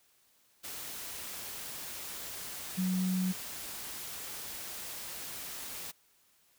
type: tone in noise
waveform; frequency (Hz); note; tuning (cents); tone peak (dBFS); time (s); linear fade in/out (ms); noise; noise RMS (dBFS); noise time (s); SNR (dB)
sine; 185; F#3; 0; -28; 2.77-3.33; 20; white; -42; 0.63-5.92; +11
effects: white hiss -68 dBFS RMS until 6.58 s